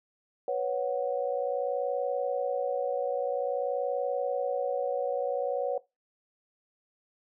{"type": "chord", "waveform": "sine", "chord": "B suspended second", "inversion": "none", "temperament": "equal", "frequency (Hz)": [493.9, 554.4, 740], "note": ["B4", "C#5", "F#5"], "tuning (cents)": [0, 0, 0], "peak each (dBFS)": [-31, -30, -34], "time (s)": [0.48, 5.78], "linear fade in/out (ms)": 2, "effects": ["noise-tail reverb RT60 0.2 s tail -19 dB re dry"]}